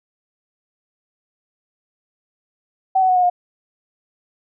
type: tone with pitch steps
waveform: sine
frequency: 761 / 748.8 / 736.8 / 725 / 713.3 Hz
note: F#5 / F#5 / F#5 / F#5 / F5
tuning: +48 / +20 / -7 / -35 / +36 cents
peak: -12 dBFS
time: 2.95-3.3 s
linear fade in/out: 10 ms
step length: 70 ms
effects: none